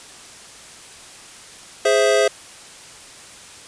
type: chord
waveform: square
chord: Ab augmented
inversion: none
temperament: equal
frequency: 415.3 / 523.3 / 659.3 Hz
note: Ab4 / C5 / E5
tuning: 0 / 0 / 0 cents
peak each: -19 dBFS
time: 1.85-2.28 s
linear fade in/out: 5 ms
effects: white hiss -41 dBFS RMS until 3.67 s + resampled to 22050 Hz